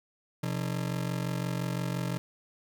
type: ring-modulated tone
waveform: 40% pulse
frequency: 149.5 Hz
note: D3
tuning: 31 cents sharp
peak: -26 dBFS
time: 0.43-2.18 s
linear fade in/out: 0 ms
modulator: 22.9 Hz
effects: 11-bit